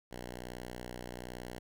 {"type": "tone", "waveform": "5% pulse", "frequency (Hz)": 61.2, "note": "B1", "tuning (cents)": -15, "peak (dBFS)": -31, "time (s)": [0.11, 1.59], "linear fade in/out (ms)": 5, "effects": []}